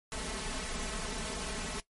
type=noise with comb filter; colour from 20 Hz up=pink; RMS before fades=-37 dBFS; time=0.12-1.8 s; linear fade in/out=0 ms; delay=4.6 ms; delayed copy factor=+1; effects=noise-tail reverb RT60 0.1 s tail -17 dB re dry + MP3 48 kbps